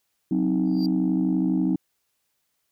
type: chord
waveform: sine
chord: C diminished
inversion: second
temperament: equal with one note detuned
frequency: 185 / 261.6 / 313.7 Hz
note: Gb3 / C4 / Eb4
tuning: 0 / 0 / +14 cents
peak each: -23 dBFS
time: 0.31-1.76 s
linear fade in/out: 5 ms
type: tone with exponential growth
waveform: triangle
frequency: 4720 Hz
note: D8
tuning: 8 cents sharp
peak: -29 dBFS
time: 0.65-0.86 s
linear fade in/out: 2 ms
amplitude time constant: 45 ms
effects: tanh soft clip ceiling -14 dBFS + white hiss -74 dBFS RMS until 2.71 s